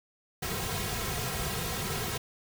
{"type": "noise with comb filter", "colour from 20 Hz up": "pink", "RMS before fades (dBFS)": -33, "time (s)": [0.42, 2.18], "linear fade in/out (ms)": 10, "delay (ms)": 3.4, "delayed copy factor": -0.9, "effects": []}